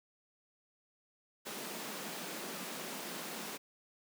pink high-pass noise, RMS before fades -43 dBFS, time 1.45-3.58 s, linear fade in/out 20 ms, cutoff 170 Hz, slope 48 dB/octave, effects none

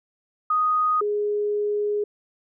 sine tone pair in turn, 1244.5 / 415.3 Hz, D#6 / G#4, 0 / 0 cents, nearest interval octave + perfect fifth, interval 1900 cents, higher first, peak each -18 / -21 dBFS, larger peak first, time 0.5-1.01 / 1.01-2.04 s, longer second, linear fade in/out 5 ms, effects none

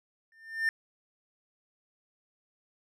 triangle tone with exponential growth, 1800 Hz, A6, 39 cents sharp, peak -20 dBFS, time 0.32-0.69 s, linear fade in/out 1 ms, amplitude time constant 80 ms, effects none

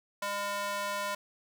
square tone with high-pass filter, 202.4 Hz, G#3, 44 cents flat, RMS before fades -34 dBFS, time 0.22-1.15 s, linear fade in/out 5 ms, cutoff 850 Hz, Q 1.6, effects none

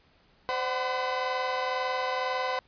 30% pulse tone cluster, 516 / 590 / 752 / 1010 Hz, C5 / D5 / F#5 / B5, -24 / +8 / +28 / +39 cents, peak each -29 / -38 / -30 / -30 dBFS, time 0.49-2.59 s, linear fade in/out 0 ms, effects pink hiss -63 dBFS RMS until 2.67 s + resampled to 11025 Hz

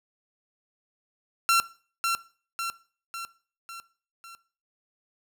sawtooth tone with echo, 1359 Hz, F6, 48 cents flat, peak -15 dBFS, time 1.49-1.6 s, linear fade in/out 0 ms, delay 550 ms, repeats 5, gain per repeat -5 dB, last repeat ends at 4.35 s, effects noise-tail reverb RT60 0.4 s tail -17 dB re dry

